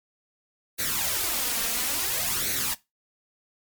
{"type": "noise with flanger", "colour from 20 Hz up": "white", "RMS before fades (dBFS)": -27, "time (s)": [0.78, 2.75], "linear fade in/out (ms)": 20, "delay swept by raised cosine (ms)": [0.48, 4.38], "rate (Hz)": 0.58, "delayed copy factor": 0.7, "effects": ["noise-tail reverb RT60 0.2 s tail -18 dB re dry", "MP3 96 kbps"]}